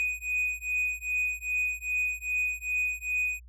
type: beating tone pair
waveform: triangle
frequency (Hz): 2487 / 2489.5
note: D#7 / D#7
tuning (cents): -1 / 0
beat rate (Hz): 2.5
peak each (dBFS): -29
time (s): 0-3.4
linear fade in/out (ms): 0
effects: added 60 Hz sine -47 dBFS peak until 3.48 s